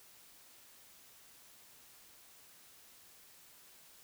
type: silence
effects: white hiss -60 dBFS RMS until 4.03 s